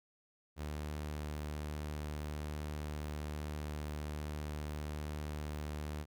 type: tone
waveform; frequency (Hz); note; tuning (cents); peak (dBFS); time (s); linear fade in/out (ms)
sawtooth; 75.1; D2; +39; -35; 0.56-6.06; 50
effects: none